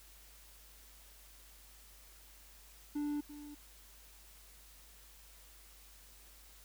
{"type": "tone with echo", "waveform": "triangle", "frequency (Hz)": 293.7, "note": "D4", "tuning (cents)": 0, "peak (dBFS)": -32, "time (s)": [2.95, 3.21], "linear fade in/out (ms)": 10, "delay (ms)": 340, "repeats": 1, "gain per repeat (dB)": -13, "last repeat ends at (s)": 3.55, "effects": ["added 50 Hz sine -60 dBFS peak until 6.64 s", "white hiss -60 dBFS RMS until 6.64 s"]}